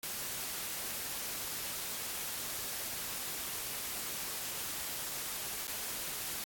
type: noise with dropouts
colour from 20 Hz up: white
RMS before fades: -39 dBFS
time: 0.03-6.44 s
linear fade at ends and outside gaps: 2 ms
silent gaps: 5.671-5.678 s
effects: AAC 64 kbps